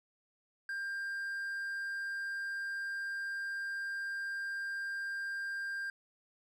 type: tone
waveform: triangle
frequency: 1594 Hz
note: G6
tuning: 28 cents sharp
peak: -34 dBFS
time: 0.69-5.9 s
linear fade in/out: 2 ms
effects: none